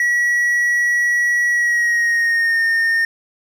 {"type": "tone with pitch glide", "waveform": "triangle", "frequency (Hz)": [1928, 1828.2], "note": ["B6", "A#6"], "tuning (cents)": [-42, -34], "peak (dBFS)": -12, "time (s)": [0, 3.05], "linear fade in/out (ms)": 2, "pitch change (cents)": -92, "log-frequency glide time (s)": [1.5, 2.62], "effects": []}